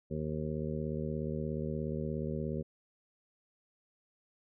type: harmonic tone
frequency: 76.9 Hz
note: D#2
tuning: 20 cents flat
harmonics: 1 / 2 / 3 / 4 / 5 / 6 / 7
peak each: -42 / -37 / -39 / -51 / -41 / -43 / -44 dBFS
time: 0.1-2.63 s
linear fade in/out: 20 ms
effects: none